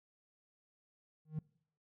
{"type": "tone with exponential growth", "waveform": "triangle", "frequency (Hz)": 155.1, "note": "D#3", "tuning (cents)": -5, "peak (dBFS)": -29, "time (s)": [1.25, 1.39], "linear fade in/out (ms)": 5, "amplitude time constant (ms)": 29, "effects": ["noise-tail reverb RT60 0.7 s tail -26 dB re dry", "tanh soft clip ceiling -29 dBFS"]}